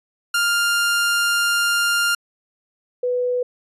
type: tone pair in turn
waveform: sawtooth / sine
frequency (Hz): 1400 / 495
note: F6 / B4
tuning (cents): +4 / +4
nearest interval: octave + tritone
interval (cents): 1800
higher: first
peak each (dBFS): -13 / -18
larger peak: first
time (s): 0.34-2.15 / 3.03-3.43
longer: first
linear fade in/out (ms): 5
effects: resampled to 32000 Hz